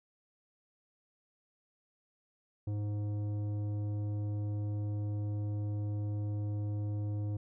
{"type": "tone with tanh clipping", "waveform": "sine", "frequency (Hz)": 103.9, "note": "G#2", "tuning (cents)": 1, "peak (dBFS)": -34, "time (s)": [2.67, 7.37], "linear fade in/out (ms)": 5, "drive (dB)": 11, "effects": []}